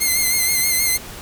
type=tone with vibrato; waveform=5% pulse; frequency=2095 Hz; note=C7; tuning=2 cents sharp; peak=-6 dBFS; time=0-0.98 s; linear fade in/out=20 ms; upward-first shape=sine; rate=6.3 Hz; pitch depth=43 cents each way; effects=pink hiss -35 dBFS RMS until 1.21 s